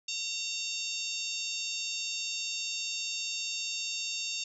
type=harmonic tone; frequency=915 Hz; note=A#5; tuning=32 cents flat; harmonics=3 / 4 / 5 / 6 / 7 / 8; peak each=-38 / -39 / -40 / -41 / -41 / -42 dBFS; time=0.08-4.44 s; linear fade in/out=5 ms; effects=none